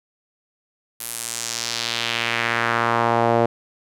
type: tone with band-pass filter sweep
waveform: sawtooth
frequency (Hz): 116.7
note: A#2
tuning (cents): +2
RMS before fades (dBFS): -22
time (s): 1-3.46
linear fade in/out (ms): 5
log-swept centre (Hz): 12000 to 580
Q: 1.7
effects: none